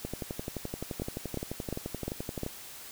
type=two click trains; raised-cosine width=2 ms; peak=-21 / -19 dBFS; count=29 / 5; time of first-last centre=0.05-2.464 / 1.02-2.433 s; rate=11.6 / 2.83 Hz; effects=white hiss -46 dBFS RMS until 2.91 s